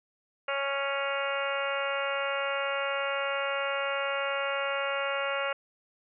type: harmonic tone with a mistuned harmonic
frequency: 277.2 Hz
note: C#4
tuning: in tune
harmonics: 2 / 3 / 4 / 5 / 6 / 7 / 8 / 9 / 10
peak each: -32 / -40 / -37 / -34 / -42 / -40 / -39 / -41 / -38 dBFS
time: 0.48-5.53 s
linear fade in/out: 5 ms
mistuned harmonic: 10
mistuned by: +20 cents
effects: none